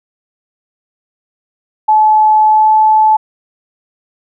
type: tone with pitch glide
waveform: sine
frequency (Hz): 861 to 866.5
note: A5 to A5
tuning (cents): -38 to -27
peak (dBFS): -5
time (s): 1.88-3.17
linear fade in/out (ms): 10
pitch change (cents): +11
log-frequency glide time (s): 2.49-2.71
effects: none